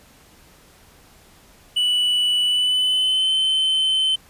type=tone with pitch glide; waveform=triangle; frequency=2960 to 3071 Hz; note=F#7 to G7; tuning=0 to -36 cents; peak=-15 dBFS; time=1.76-4.16 s; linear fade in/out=10 ms; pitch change=+64 cents; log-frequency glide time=2.44-3.32 s; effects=pink hiss -51 dBFS RMS until 4.29 s + resampled to 32000 Hz